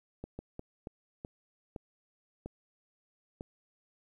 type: slowing click train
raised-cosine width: 2 ms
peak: -27 dBFS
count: 8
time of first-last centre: 0.24-3.409 s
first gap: 150 ms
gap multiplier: 1.36
effects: 11-bit